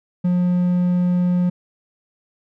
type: tone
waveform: triangle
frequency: 178.4 Hz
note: F3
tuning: 37 cents sharp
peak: -13 dBFS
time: 0.24-1.5 s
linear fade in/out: 10 ms
effects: none